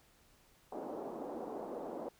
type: band-pass noise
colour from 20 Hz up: pink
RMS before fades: -43 dBFS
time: 0.72-2.09 s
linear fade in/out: 5 ms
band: 270 to 820 Hz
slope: 24 dB/octave
effects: pink hiss -67 dBFS RMS until 2.19 s